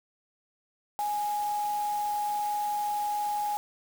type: tone in noise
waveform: sine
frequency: 830.6 Hz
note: G#5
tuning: in tune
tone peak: -27 dBFS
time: 0.99-3.57 s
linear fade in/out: 0 ms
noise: white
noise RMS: -44 dBFS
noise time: 0.99-3.57 s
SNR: +14 dB
effects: none

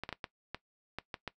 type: clicks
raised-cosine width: 0.3 ms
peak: -21 dBFS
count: 8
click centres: 0.036 / 0.091 / 0.127 / 0.242 / 0.546 / 0.986 / 1.142 / 1.277 s
effects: noise-tail reverb RT60 0.1 s tail -18 dB re dry

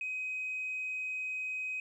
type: tone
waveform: sine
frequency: 2521 Hz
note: D#7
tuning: 22 cents sharp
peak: -33 dBFS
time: 0.01-1.8 s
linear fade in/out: 2 ms
effects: tanh soft clip ceiling -30 dBFS + 12-bit

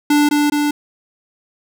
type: tone with echo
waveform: square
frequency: 293.7 Hz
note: D4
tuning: in tune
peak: -11 dBFS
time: 0.1-0.29 s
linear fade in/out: 5 ms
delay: 210 ms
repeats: 2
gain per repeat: -2 dB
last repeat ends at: 0.71 s
effects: none

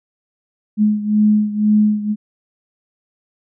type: beating tone pair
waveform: sine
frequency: 210.8 / 212.8 Hz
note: G#3 / G#3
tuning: +26 / +42 cents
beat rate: 2 Hz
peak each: -13 / -17 dBFS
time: 0.77-2.16 s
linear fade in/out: 50 ms
effects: none

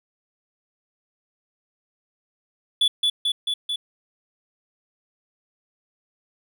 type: tone with echo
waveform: triangle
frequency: 3443 Hz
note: A7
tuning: 38 cents flat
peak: -14 dBFS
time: 2.81-2.88 s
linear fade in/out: 5 ms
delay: 220 ms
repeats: 4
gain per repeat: -2 dB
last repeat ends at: 3.76 s
effects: none

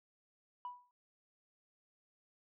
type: tone with exponential decay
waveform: sine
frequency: 983 Hz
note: B5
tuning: 8 cents flat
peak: -37 dBFS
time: 0.65-0.91 s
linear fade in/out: 1 ms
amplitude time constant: 55 ms
effects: tanh soft clip ceiling -37 dBFS

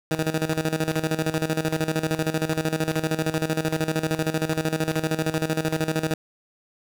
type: tone with tremolo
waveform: 15% pulse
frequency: 158.5 Hz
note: D#3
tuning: 32 cents sharp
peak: -14 dBFS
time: 0.11-6.14 s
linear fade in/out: 2 ms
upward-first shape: square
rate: 13 Hz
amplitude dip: 75%
effects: none

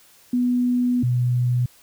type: tone pair in turn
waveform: sine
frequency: 246.5 / 123.25 Hz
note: B3 / B2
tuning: -3 / -3 cents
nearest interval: octave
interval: 1200 cents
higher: first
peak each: -17 dBFS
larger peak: neither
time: 0.33-1.03 / 1.03-1.66 s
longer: first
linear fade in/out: 5 ms
effects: white hiss -53 dBFS RMS until 1.82 s

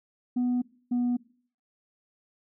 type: tone pair in turn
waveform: sine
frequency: 246.9 / 244.2 Hz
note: B3 / B3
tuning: 0 / -19 cents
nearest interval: unison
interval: 19 cents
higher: first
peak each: -21 dBFS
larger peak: neither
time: 0.36-0.62 / 0.91-1.17 s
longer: neither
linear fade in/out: 10 ms
effects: noise-tail reverb RT60 0.5 s tail -22 dB re dry + tanh soft clip ceiling -22 dBFS

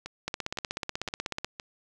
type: two click trains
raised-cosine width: 0.2 ms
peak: -14 / -20 dBFS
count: 20 / 4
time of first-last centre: 0.28-1.446 / 0.06-1.598 s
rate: 16.3 / 1.95 Hz
effects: none

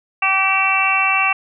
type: harmonic tone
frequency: 385.5 Hz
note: G4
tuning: 29 cents flat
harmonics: 2 / 3 / 4 / 5 / 6 / 7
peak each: -22 / -20 / -28 / -29 / -20 / -17 dBFS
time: 0.22-1.33 s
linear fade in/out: 5 ms
effects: none

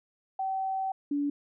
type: tone pair in turn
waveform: sine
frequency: 767 / 287.3 Hz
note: G5 / D4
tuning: -38 / -38 cents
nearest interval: octave + perfect fourth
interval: 1700 cents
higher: first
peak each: -28 / -26 dBFS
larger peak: second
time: 0.39-0.92 / 1.11-1.3 s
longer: first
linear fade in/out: 5 ms
effects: none

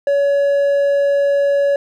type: tone with hard clipping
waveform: sine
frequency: 564 Hz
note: C#5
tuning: 30 cents sharp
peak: -13 dBFS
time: 0.07-1.76 s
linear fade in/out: 2 ms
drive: 3 dB
effects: none

